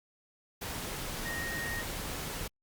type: tone in noise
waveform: sine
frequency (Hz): 1864.7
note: A#6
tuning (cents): 0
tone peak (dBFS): -36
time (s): 1.25-1.82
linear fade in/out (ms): 10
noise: pink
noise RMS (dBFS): -38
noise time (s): 0.61-2.48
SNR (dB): -1
effects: Opus 48 kbps